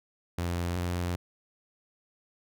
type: tone pair in turn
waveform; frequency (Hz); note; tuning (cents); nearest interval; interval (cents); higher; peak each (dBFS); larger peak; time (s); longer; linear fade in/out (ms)
sawtooth; 86.9 / 88.06; F2 / F2; -8 / +15; unison; 23; second; -25; neither; 0.38-0.77 / 0.77-1.16; neither; 5
effects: none